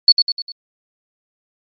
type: tone with echo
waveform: sine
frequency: 4438 Hz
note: C#8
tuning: 1 cent sharp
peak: -4 dBFS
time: 0.08-0.12 s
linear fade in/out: 2 ms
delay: 100 ms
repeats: 4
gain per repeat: -6 dB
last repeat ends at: 0.52 s
effects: MP3 32 kbps